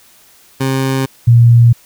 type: tone pair in turn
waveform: 20% pulse / sine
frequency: 133.5 / 118.08 Hz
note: C3 / A#2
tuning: +35 / +23 cents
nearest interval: major second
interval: 212 cents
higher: first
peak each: -8 / -3 dBFS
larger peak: second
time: 0.6-1.06 / 1.27-1.73 s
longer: neither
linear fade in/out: 10 ms
effects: white hiss -46 dBFS RMS until 1.85 s